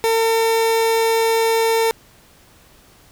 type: tone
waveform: 30% pulse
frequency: 452.5 Hz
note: A4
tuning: 48 cents sharp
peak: -12 dBFS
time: 0.04-1.91 s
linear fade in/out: 0 ms
effects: pink hiss -50 dBFS RMS until 3.11 s